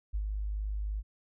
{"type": "tone with ADSR envelope", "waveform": "sine", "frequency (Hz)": 51.5, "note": "G#1", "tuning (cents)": -14, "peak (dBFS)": -28, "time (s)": [0.13, 1.03], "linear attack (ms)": 20, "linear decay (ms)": 68, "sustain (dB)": -3, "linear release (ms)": 43, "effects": []}